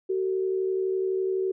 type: tone pair together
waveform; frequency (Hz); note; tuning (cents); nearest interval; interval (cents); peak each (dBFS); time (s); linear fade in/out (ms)
sine; 378.1 / 450; F#4 / A4; +38 / +39; minor third; 301; -24 / -33; 0.09-1.52; 10
effects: none